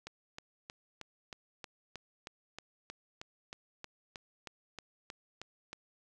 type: click train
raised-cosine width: 0.2 ms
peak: -26 dBFS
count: 19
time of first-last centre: 0.07-5.73 s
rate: 3.18 Hz
effects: none